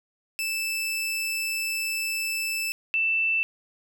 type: tone pair in turn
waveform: sawtooth / sine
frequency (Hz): 2637 / 2660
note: E7 / E7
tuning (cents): 0 / +15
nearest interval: unison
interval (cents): 15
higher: second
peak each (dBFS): -23 / -21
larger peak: second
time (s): 0.39-2.72 / 2.94-3.43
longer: first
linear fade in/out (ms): 0
effects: none